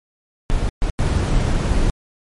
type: noise bursts at uneven times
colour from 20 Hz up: brown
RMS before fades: -17 dBFS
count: 3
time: 0.5-0.69 / 0.82-0.9 / 0.99-1.9 s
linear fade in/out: 0 ms
effects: MP3 48 kbps